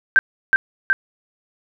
sine tone with echo, 1568 Hz, G6, in tune, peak -8 dBFS, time 0.16-0.19 s, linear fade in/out 0 ms, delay 370 ms, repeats 2, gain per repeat -2 dB, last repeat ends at 0.93 s, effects none

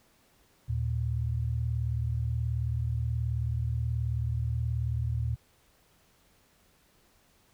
sine tone pair together, 77.78 / 116.44 Hz, D#2 / A#2, 0 / -2 cents, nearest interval perfect fifth, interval 698 cents, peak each -31 / -29 dBFS, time 0.68-5.36 s, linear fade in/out 20 ms, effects pink hiss -65 dBFS RMS until 7.53 s

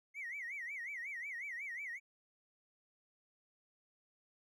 triangle tone with vibrato, 2073 Hz, C7, 17 cents flat, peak -38 dBFS, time 0.14-2 s, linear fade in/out 50 ms, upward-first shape sine, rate 5.5 Hz, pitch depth 200 cents each way, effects tanh soft clip ceiling -38 dBFS

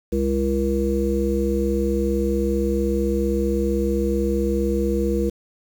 harmonic tone, 67.8 Hz, C#2, 38 cents flat, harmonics 1 / 3 / 5 / 7, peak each -24 / -24 / -24 / -24 dBFS, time 0.12-5.3 s, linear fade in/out 10 ms, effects 7-bit

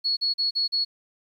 sine tone bursts, 4361 Hz, C#8, 29 cents flat, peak -21 dBFS, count 5, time 0.04-0.85 s, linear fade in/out 20 ms, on 130 ms, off 40 ms, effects 10-bit

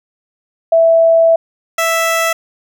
sine / 15% pulse tone pair in turn, 659.3 / 659.3 Hz, E5 / E5, 0 / 0 cents, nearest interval unison, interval 0 cents, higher neither, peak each -6 dBFS, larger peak neither, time 0.72-1.36 / 1.78-2.33 s, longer first, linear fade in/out 5 ms, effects none

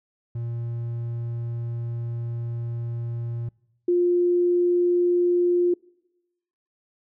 triangle / sine tone pair in turn, 117.6 / 352.4 Hz, A#2 / F4, +16 / +16 cents, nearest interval octave + perfect fifth, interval 1900 cents, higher second, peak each -25 / -17 dBFS, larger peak second, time 0.35-3.49 / 3.88-5.74 s, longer first, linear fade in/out 5 ms, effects noise-tail reverb RT60 1.0 s tail -26 dB re dry

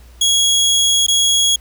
25% pulse tone with dropouts, 3322 Hz, G#7, in tune, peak -8 dBFS, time 0.21-1.56 s, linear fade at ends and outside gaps 5 ms, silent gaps 1.066-1.082 s, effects added 60 Hz sine -39 dBFS peak until 1.6 s + pink hiss -50 dBFS RMS until 1.6 s

